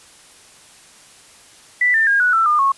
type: tone with pitch steps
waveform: sine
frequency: 1975.5 / 1790.7 / 1623.2 / 1471.4 / 1333.8 / 1209.1 / 1096 Hz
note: B6 / A6 / G#6 / F#6 / E6 / D#6 / C#6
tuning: 0 / +30 / -40 / -10 / +20 / -50 / -20 cents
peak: -12 dBFS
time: 1.81-2.72 s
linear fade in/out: 5 ms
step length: 130 ms
effects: white hiss -46 dBFS RMS until 2.77 s + resampled to 24000 Hz